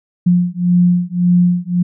sine beating tone pair, 176.2 / 178 Hz, F3 / F3, +16 / +33 cents, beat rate 1.8 Hz, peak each -13 dBFS, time 0.26-1.83 s, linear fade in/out 10 ms, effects none

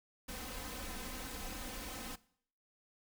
pink noise with comb filter, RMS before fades -44 dBFS, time 0.28-2.16 s, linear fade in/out 10 ms, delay 3.9 ms, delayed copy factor +0.8, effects noise-tail reverb RT60 0.6 s tail -20 dB re dry

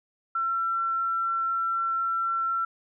sine tone, 1351 Hz, E6, 42 cents sharp, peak -24 dBFS, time 0.35-2.65 s, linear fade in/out 5 ms, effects none

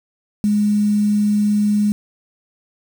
sine tone with quantisation, 208.1 Hz, G#3, 4 cents sharp, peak -13 dBFS, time 0.44-1.92 s, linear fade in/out 0 ms, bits 6, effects none

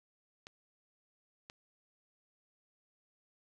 clicks, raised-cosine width 0.2 ms, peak -30 dBFS, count 2, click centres 0.469 / 1.499 s, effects none

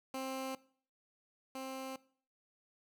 15% pulse tone pair in turn, 264.1 / 264.1 Hz, C4 / C4, +16 / +16 cents, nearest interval unison, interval 0 cents, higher neither, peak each -32 / -35 dBFS, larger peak first, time 0.14-0.55 / 1.55-1.96 s, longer neither, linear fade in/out 2 ms, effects noise-tail reverb RT60 0.5 s tail -20 dB re dry

